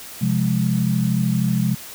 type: chord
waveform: sine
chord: F minor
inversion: second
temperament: equal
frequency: 130.81 / 174.61 / 207.7 Hz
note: C3 / F3 / Ab3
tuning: 0 / 0 / 0 cents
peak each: -21 dBFS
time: 0.21-1.75 s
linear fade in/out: 10 ms
effects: white hiss -37 dBFS RMS until 1.94 s